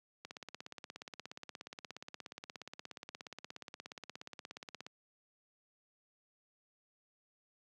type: click train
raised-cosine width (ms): 0.2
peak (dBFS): -28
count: 79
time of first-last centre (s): 0.25-4.865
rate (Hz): 16.9
effects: high-pass 150 Hz 12 dB/octave